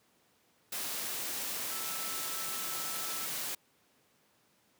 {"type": "tone in noise", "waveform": "sine", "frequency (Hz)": 1318.5, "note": "E6", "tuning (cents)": 0, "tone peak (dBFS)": -46, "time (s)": [1.71, 3.26], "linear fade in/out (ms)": 5, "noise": "white", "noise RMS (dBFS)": -37, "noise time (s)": [0.72, 3.55], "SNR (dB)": -12, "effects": ["pink hiss -69 dBFS RMS until 4.79 s", "high-pass 150 Hz 12 dB/octave"]}